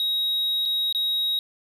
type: tone with dropouts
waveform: triangle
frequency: 3800 Hz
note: A#7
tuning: 33 cents sharp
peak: -20 dBFS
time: 0-1.39 s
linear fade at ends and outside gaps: 1 ms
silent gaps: 0.654-0.658 / 0.926-0.948 s
effects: none